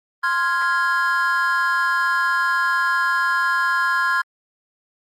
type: chord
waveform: triangle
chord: F minor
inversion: second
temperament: equal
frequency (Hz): 1046.5 / 1396.9 / 1661.2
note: C6 / F6 / Ab6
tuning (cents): 0 / 0 / 0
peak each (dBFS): -19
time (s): 0.23-4.22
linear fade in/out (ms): 10
effects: tanh soft clip ceiling -9 dBFS + Opus 24 kbps